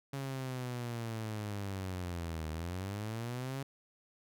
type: linear two-way sweep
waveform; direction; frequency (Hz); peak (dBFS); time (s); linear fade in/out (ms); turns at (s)
sawtooth; down then up; 138.7 to 77.4 to 138.7; -33; 0.13-3.63; 5; 2.5
effects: none